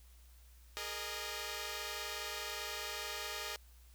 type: chord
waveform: 5% pulse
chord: Ab suspended second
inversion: none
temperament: equal with one note detuned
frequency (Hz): 415.3 / 466.2 / 613.3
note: Ab4 / Bb4 / Eb5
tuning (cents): 0 / 0 / -25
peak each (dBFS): -33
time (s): 0.77-3.56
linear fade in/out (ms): 0
effects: added 60 Hz sine -57 dBFS peak until 3.94 s + white hiss -67 dBFS RMS until 3.94 s